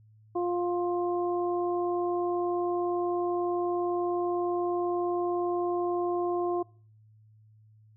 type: harmonic tone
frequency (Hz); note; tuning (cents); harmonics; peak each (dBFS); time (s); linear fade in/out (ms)
351.6; F4; +12; 1 / 2 / 3; -27 / -33 / -37; 0.35-6.63; 10
effects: noise-tail reverb RT60 0.5 s tail -24 dB re dry + added 108 Hz sine -55 dBFS peak until 7.96 s